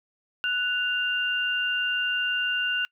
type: tone pair together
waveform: sine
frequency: 1480 / 2794 Hz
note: F#6 / F7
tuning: 0 / 0 cents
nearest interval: major seventh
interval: 1100 cents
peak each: -26 dBFS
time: 0.44-2.85 s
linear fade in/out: 0 ms
effects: noise-tail reverb RT60 0.1 s tail -25 dB re dry